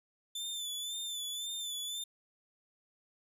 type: tone with vibrato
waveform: sawtooth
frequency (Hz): 3520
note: A7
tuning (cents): 0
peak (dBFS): -34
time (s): 0.35-2.04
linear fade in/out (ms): 5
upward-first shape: sine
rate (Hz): 1.9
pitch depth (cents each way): 50
effects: resampled to 32000 Hz